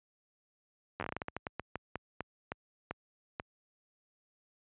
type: slowing click train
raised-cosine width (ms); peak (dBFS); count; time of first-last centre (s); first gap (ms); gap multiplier
0.5; -21; 19; 1-3.398; 11; 1.25
effects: high-pass 60 Hz 12 dB/octave + resampled to 8000 Hz